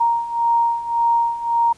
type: beating tone pair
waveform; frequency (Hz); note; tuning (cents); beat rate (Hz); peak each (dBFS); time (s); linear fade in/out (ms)
sine; 932.3 / 934.1; A#5 / A#5; 0 / +3; 1.8; -21 / -17; 0-1.73; 10
effects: pink hiss -51 dBFS RMS until 1.77 s + resampled to 24000 Hz